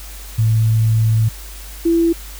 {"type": "tone pair in turn", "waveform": "sine", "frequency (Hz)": [111.4, 334.7], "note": ["A2", "E4"], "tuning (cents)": [22, 26], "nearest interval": "octave + perfect fifth", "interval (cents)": 1904, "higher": "second", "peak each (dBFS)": -11, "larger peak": "neither", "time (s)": [[0.38, 1.29], [1.85, 2.13]], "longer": "first", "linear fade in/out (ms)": 10, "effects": ["added 50 Hz sine -32 dBFS peak until 2.39 s", "white hiss -37 dBFS RMS until 2.39 s"]}